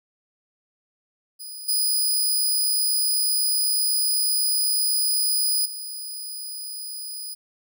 10% pulse tone with level steps, 4967 Hz, D#8, 4 cents flat, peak -28 / -13 / -25 dBFS, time 1.39-7.35 s, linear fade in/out 20 ms, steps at 1.68 / 5.65 s, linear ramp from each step 10 ms, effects none

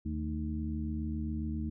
harmonic tone with a mistuned harmonic, 77.4 Hz, D#2, 9 cents flat, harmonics 1 / 2 / 3 / 4, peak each -35 / -42 / -37 / -41 dBFS, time 0.05-1.7 s, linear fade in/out 10 ms, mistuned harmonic 3, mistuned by -78 cents, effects none

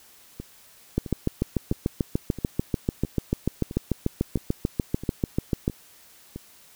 two click trains, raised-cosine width 3 ms, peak -21 / -9 dBFS, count 10 / 33, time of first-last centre 0.4-6.36 / 0.98-5.679 s, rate 1.51 / 6.81 Hz, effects white hiss -53 dBFS RMS until 6.75 s

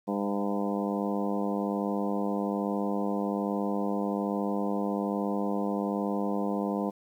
harmonic tone with a mistuned harmonic, 101.2 Hz, G#2, 44 cents flat, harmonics 2 / 3 / 4 / 5 / 6 / 7 / 8 / 9 / 10, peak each -30 / -34 / -37 / -35 / -41 / -38 / -42 / -40 / -43 dBFS, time 0.07-6.91 s, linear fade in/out 20 ms, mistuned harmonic 7, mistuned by -18 cents, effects 10-bit

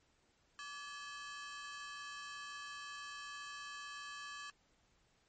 sawtooth ring-modulated tone, 1429 Hz, F6, 39 cents sharp, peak -39 dBFS, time 0.59-4.5 s, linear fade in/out 0 ms, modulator 271 Hz, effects pink hiss -74 dBFS RMS until 5.28 s + MP3 32 kbps

